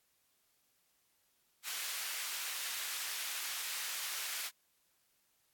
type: high-pass noise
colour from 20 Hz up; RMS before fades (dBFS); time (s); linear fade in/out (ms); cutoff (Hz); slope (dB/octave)
pink; -40; 1.63-4.51; 50; 1800; 12
effects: white hiss -75 dBFS RMS until 5.53 s + AAC 64 kbps